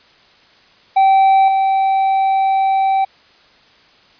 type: tone with level steps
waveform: triangle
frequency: 774 Hz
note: G5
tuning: 22 cents flat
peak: -6 / -10 dBFS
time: 0.96-3.05 s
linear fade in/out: 10 ms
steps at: 1.48 s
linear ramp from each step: 2 ms
effects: white hiss -49 dBFS RMS until 4.19 s + resampled to 11025 Hz